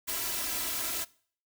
white noise with comb filter, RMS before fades -33 dBFS, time 0.07-1.05 s, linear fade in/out 20 ms, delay 3 ms, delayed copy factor +0.95, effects noise-tail reverb RT60 0.5 s tail -22 dB re dry

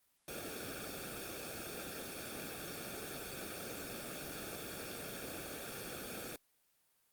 pink noise with comb filter, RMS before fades -44 dBFS, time 0.28-6.36 s, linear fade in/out 2 ms, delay 1 ms, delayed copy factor -0.95, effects white hiss -75 dBFS RMS until 7.12 s + Opus 32 kbps

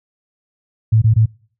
sine tone bursts, 110.5 Hz, A2, 8 cents sharp, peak -8 dBFS, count 3, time 0.92-1.26 s, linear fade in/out 10 ms, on 100 ms, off 20 ms, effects noise-tail reverb RT60 0.5 s tail -26 dB re dry

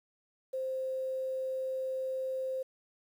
sine tone with quantisation, 523.3 Hz, C5, in tune, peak -32 dBFS, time 0.53-2.63 s, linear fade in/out 10 ms, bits 10, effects none

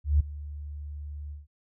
sine tone with ADSR envelope, 73.4 Hz, D2, in tune, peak -16 dBFS, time 0.04-1.47 s, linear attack 160 ms, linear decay 9 ms, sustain -19 dB, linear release 160 ms, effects none

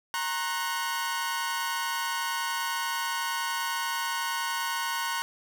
sawtooth tone cluster, 931 / 1081 / 1486 Hz, A#5 / C#6 / F#6, -2 / -44 / +7 cents, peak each -28 / -30 / -30 dBFS, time 0.14-5.22 s, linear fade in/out 0 ms, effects none

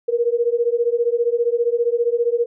sine beating tone pair, 466.2 / 481.2 Hz, A#4 / B4, 0 / -45 cents, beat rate 15 Hz, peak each -19 dBFS, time 0.08-2.46 s, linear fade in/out 10 ms, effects none

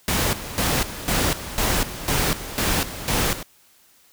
pink noise with tremolo, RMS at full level -21 dBFS, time 0.08-3.43 s, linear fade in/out 2 ms, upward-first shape square, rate 2 Hz, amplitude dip 75%, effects white hiss -56 dBFS RMS until 4.12 s

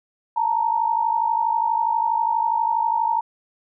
sine tone pair together, 880 / 932.3 Hz, A5 / A#5, 0 / 0 cents, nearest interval minor second, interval 100 cents, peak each -22 / -20 dBFS, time 0.36-3.21 s, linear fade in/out 10 ms, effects none

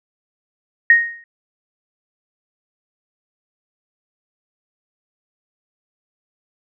sine tone with exponential decay, 1864.7 Hz, A#6, in tune, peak -4 dBFS, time 0.9-1.24 s, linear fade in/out 2 ms, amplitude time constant 73 ms, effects none

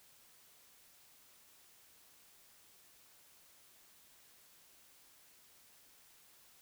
silence, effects white hiss -64 dBFS RMS until 6.61 s

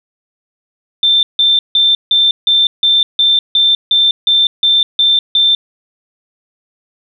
sine tone bursts, 3566 Hz, A7, 22 cents sharp, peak -7 dBFS, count 13, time 1.03-5.55 s, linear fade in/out 2 ms, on 200 ms, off 160 ms, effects none

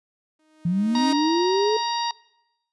sawtooth tone with exponential growth, 311.1 Hz, D#4, in tune, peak -20 dBFS, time 0.39-1.13 s, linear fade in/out 5 ms, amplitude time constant 160 ms
sine linear sweep, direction up, 164.81 to 440 Hz, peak -19 dBFS, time 0.65-1.77 s, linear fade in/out 5 ms
harmonic tone, 940 Hz, A#5, 14 cents sharp, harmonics 1 / 2 / 3 / 4 / 5 / 6, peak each -24 / -36 / -37 / -32 / -32 / -39 dBFS, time 0.95-2.11 s, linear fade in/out 2 ms
effects noise-tail reverb RT60 0.9 s tail -23 dB re dry + resampled to 24000 Hz

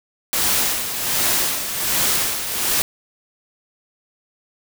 white noise with tremolo, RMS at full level -18 dBFS, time 0.33-2.82 s, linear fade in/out 0 ms, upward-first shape sine, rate 1.3 Hz, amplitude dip 60%, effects none

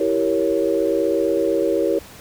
sine chord, E diminished seventh, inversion none, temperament equal with one note detuned, 329.6 / 390.4 / 466.2 / 554.4 Hz, E4 / G4 / Bb4 / Db5, 0 / -7 / 0 / 0 cents, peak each -22 dBFS, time 0-1.99 s, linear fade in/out 5 ms, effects pink hiss -42 dBFS RMS until 2.2 s

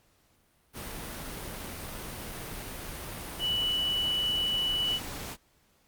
sine tone in noise, 2960 Hz, F#7, in tune, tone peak -26 dBFS, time 3.39-5 s, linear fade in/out 50 ms, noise pink, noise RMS -39 dBFS, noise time 0.73-5.37 s, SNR +10 dB, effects pink hiss -67 dBFS RMS until 5.87 s + Opus 48 kbps

